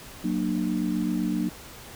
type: chord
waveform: sine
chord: Gb augmented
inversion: none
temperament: equal with one note detuned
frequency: 185 / 233.1 / 300.4 Hz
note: Gb3 / Bb3 / D4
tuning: 0 / 0 / +39 cents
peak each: -28 dBFS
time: 0.24-1.49 s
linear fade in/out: 5 ms
effects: pink hiss -44 dBFS RMS until 1.95 s